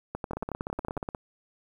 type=two click trains; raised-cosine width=1 ms; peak=-19 / -18 dBFS; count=15 / 10; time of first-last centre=0.31-1.148 / 0.15-0.976 s; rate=16.7 / 10.9 Hz; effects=9-bit